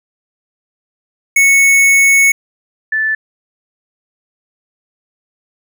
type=tone pair in turn; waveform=square / sine; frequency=2209 / 1753.3 Hz; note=C#7 / A6; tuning=-7 / -7 cents; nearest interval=major third; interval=400 cents; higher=first; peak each=-7 / -12 dBFS; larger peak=first; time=1.36-2.32 / 2.92-3.15 s; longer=first; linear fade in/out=5 ms; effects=none